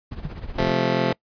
brown noise with tremolo, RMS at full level -30 dBFS, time 0.11-0.72 s, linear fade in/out 10 ms, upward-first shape triangle, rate 16 Hz, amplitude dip 75%
sine tone with exponential decay, 146.83 Hz, D3, in tune, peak -23 dBFS, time 0.25-0.35 s, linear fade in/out 2 ms, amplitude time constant 20 ms
15% pulse chord, F major, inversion second, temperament just, 130.96 / 174.61 / 218.3 Hz, C3 / F3 / A3, +2 / 0 / -13 cents, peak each -18 dBFS, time 0.58-1.13 s, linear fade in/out 5 ms
effects noise-tail reverb RT60 0.1 s tail -24 dB re dry + resampled to 11025 Hz

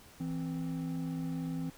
triangle tone pair together, 164.8 / 261.6 Hz, E3 / C4, 0 / 0 cents, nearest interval minor sixth, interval 800 cents, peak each -34 / -35 dBFS, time 0.2-1.7 s, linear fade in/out 5 ms, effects pink hiss -56 dBFS RMS until 1.77 s

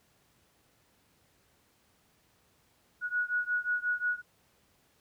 sine beating tone pair, 1458 / 1463.6 Hz, F#6 / F#6, -26 / -19 cents, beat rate 5.6 Hz, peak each -31 / -32 dBFS, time 3.01-4.22 s, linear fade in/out 50 ms, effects pink hiss -68 dBFS RMS until 5 s + high-pass 60 Hz 12 dB/octave

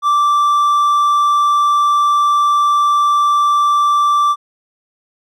triangle tone, 1170 Hz, D6, 7 cents flat, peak -8 dBFS, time 0.02-4.36 s, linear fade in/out 50 ms, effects none

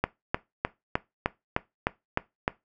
click train, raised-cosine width 0.5 ms, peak -8 dBFS, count 9, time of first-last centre 0.04-2.479 s, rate 3.28 Hz, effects noise-tail reverb RT60 0.2 s tail -19 dB re dry

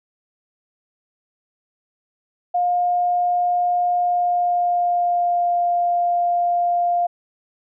sine tone with pitch glide, 710 to 700.2 Hz, F5 to F5, +28 to +4 cents, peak -16 dBFS, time 2.54-7.07 s, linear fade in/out 10 ms, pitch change -24 cents, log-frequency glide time 3.97-5.53 s, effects none

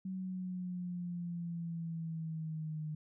sine exponential sweep, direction down, 188.9 to 153 Hz, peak -37 dBFS, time 0.05-2.95 s, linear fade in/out 5 ms, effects none

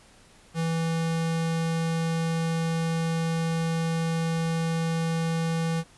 square tone, 164.3 Hz, E3, 5 cents flat, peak -25 dBFS, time 0.54-5.84 s, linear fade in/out 50 ms, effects pink hiss -55 dBFS RMS until 5.97 s + resampled to 24000 Hz

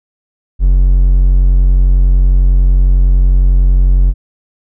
triangle tone, 45.49 Hz, F#1, 29 cents flat, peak -3 dBFS, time 0.59-4.14 s, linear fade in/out 50 ms, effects none

